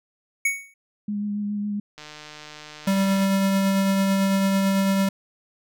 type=tone with exponential decay; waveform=square; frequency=2228 Hz; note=C#7; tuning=8 cents sharp; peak=-17 dBFS; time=0.45-0.74 s; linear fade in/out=5 ms; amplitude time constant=61 ms
type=tone with vibrato; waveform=sine; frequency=206.2 Hz; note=G#3; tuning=12 cents flat; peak=-24 dBFS; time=1.08-1.8 s; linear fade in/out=5 ms; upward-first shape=sine; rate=7.2 Hz; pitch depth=18 cents each way
type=click train; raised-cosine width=0.2 ms; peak=-23 dBFS; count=192; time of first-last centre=1.98-3.245 s; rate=151 Hz
type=tone with tremolo; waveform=square; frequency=194.6 Hz; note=G3; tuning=12 cents flat; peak=-18 dBFS; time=2.87-5.09 s; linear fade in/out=5 ms; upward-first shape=triangle; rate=9 Hz; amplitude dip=25%
effects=none